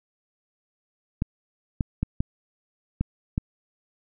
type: clicks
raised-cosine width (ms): 5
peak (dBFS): -11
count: 6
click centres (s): 1.221 / 1.808 / 2.03 / 2.205 / 3.01 / 3.379
effects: none